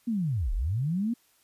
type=linear two-way sweep; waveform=sine; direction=down then up; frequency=243.8 to 32.74 to 243.8 Hz; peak=-25 dBFS; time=0.07-1.14 s; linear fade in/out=10 ms; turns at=0.53 s; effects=white hiss -65 dBFS RMS until 1.43 s + resampled to 32000 Hz